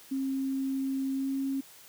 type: tone with pitch glide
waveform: sine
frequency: 268.6 to 271.1 Hz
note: C4 to C#4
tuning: +46 to -38 cents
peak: -28 dBFS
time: 0.11-1.61 s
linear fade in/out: 10 ms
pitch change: +16 cents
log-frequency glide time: 1.15-1.36 s
effects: white hiss -53 dBFS RMS until 1.88 s + high-pass 100 Hz 12 dB/octave